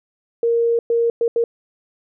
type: tone bursts at uneven times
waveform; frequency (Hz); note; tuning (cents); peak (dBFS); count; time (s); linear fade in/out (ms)
sine; 466.2; A#4; 0; -14; 4; 0.43-0.79 / 0.9-1.1 / 1.21-1.28 / 1.36-1.44; 2
effects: none